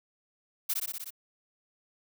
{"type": "noise with echo", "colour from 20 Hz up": "blue", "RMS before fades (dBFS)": -29, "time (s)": [0.69, 0.74], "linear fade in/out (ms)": 10, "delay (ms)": 61, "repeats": 6, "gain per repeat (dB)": -2, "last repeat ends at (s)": 1.106, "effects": []}